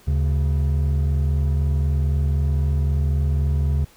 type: tone pair together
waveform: triangle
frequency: 74.7 / 138.59 Hz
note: D2 / C#3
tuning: +30 / 0 cents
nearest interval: major seventh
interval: 1070 cents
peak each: -16 / -22 dBFS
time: 0.07-3.85 s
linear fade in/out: 10 ms
effects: pink hiss -52 dBFS RMS until 3.96 s